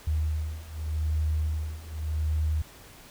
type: beating tone pair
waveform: sine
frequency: 76.9 / 77.75 Hz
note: D#2 / D#2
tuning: -20 / -1 cents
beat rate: 0.85 Hz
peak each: -30 / -28 dBFS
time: 0.07-2.62 s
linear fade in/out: 5 ms
effects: pink hiss -50 dBFS RMS until 3.1 s